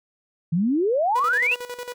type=exponential sweep; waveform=sine; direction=up; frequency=155.56 to 2867 Hz; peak=-18 dBFS; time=0.52-1.55 s; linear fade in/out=10 ms
type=tone with tremolo; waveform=sawtooth; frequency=489.6 Hz; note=B4; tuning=15 cents flat; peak=-26 dBFS; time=1.15-1.94 s; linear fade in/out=10 ms; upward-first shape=square; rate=11 Hz; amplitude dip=70%
effects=none